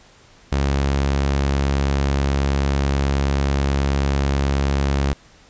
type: tone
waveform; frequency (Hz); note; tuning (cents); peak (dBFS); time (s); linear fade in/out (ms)
sawtooth; 69.3; C#2; 0; -13; 0.52-5.13; 0
effects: pink hiss -50 dBFS RMS until 5.49 s + resampled to 16000 Hz